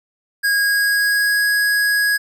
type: tone with pitch glide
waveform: square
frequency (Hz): 1638 to 1660.9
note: G#6 to G#6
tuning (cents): -24 to 0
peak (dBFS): -15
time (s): 0.43-2.18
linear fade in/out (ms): 20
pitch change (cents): +24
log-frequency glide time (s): 0.55-1.48
effects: none